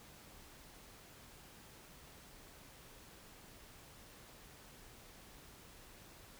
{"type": "silence", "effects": ["pink hiss -58 dBFS RMS until 6.39 s"]}